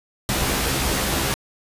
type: noise with comb filter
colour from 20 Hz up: pink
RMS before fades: -22 dBFS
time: 0.29-1.34 s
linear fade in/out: 0 ms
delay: 15 ms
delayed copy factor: +0.75
effects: resampled to 32000 Hz